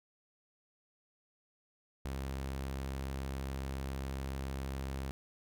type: tone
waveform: sawtooth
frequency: 67.2 Hz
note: C2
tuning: 47 cents sharp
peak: -33 dBFS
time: 2.05-5.11 s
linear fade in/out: 0 ms
effects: none